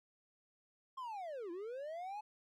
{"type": "linear two-way sweep", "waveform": "triangle", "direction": "down then up", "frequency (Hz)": [1080, 329.6, 861], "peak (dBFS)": -40, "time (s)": [0.97, 2.21], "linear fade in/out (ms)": 10, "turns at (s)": 1.51, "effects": []}